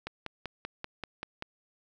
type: click train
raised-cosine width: 0.3 ms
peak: -20 dBFS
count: 8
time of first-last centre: 0.07-1.424 s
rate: 5.17 Hz
effects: none